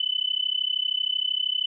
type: tone with amplitude modulation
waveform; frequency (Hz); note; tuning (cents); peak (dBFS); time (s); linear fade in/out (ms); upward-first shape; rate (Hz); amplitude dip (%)
sine; 3007; F#7; +27; -19; 0-1.66; 5; sine; 32.9; 95
effects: none